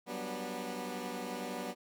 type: chord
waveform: 15% pulse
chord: G major seventh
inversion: third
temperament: equal with one note detuned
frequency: 185 / 196 / 244 / 293.7 Hz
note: F#3 / G3 / B3 / D4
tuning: 0 / 0 / -21 / 0 cents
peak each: -38 / -39 / -34 / -40 dBFS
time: 0.06-1.75 s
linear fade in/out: 50 ms
effects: none